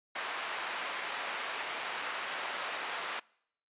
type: band-pass noise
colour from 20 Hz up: pink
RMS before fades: -38 dBFS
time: 0.15-3.2 s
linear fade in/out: 10 ms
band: 900 to 2900 Hz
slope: 12 dB/octave
effects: noise-tail reverb RT60 0.7 s tail -25 dB re dry + resampled to 8000 Hz